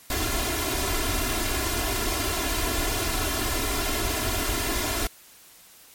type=noise with comb filter; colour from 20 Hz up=pink; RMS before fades=-26 dBFS; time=0.1-5.07 s; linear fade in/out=2 ms; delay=2.9 ms; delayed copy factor=+0.9; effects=white hiss -51 dBFS RMS until 5.94 s + MP3 64 kbps